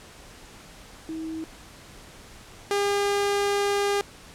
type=tone pair in turn; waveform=sine / sawtooth; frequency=320.5 / 403.8 Hz; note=E4 / G#4; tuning=-49 / -49 cents; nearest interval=major third; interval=400 cents; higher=second; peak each=-30 / -18 dBFS; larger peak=second; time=1.09-1.44 / 2.71-4.01 s; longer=second; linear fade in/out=0 ms; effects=pink hiss -47 dBFS RMS until 4.34 s + low-pass 10000 Hz 12 dB/octave